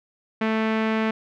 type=tone with low-pass filter; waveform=sawtooth; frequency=220.3 Hz; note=A3; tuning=2 cents sharp; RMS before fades=-23 dBFS; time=0.41-1.11 s; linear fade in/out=5 ms; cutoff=2300 Hz; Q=1.6; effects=none